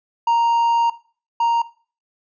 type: tone pair in turn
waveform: triangle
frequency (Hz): 932 / 932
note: A#5 / A#5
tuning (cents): -1 / -1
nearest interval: unison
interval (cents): 0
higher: neither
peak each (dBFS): -12 / -13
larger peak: first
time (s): 0.27-0.9 / 1.4-1.62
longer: first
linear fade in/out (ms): 5
effects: noise-tail reverb RT60 0.4 s tail -18 dB re dry + resampled to 16000 Hz